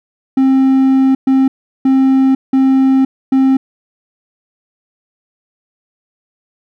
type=tone bursts at uneven times; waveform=triangle; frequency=265.7 Hz; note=C4; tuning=27 cents sharp; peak=-5 dBFS; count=5; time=0.37-1.15 / 1.27-1.48 / 1.85-2.35 / 2.53-3.05 / 3.32-3.57 s; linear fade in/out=5 ms; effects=none